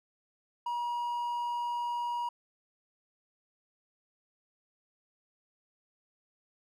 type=tone; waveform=triangle; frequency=957 Hz; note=A#5; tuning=45 cents sharp; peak=-29 dBFS; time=0.66-2.29 s; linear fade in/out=5 ms; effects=none